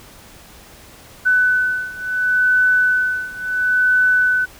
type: beating tone pair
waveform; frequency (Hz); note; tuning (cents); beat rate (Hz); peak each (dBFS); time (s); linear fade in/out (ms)
sine; 1500 / 1500.72; F#6 / F#6; +23 / +24; 0.72; -16 / -18; 1.25-4.46; 20
effects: pink hiss -43 dBFS RMS until 4.59 s